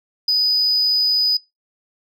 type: tone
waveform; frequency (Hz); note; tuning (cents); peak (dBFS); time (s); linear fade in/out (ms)
sine; 4978; D#8; 0; -12; 0.28-1.37; 5
effects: noise-tail reverb RT60 0.2 s tail -23 dB re dry + tanh soft clip ceiling -12 dBFS